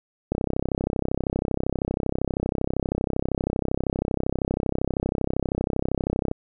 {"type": "click train", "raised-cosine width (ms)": 2, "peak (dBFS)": -10, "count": 197, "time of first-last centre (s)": [0.32, 6.314], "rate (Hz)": 32.7, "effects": []}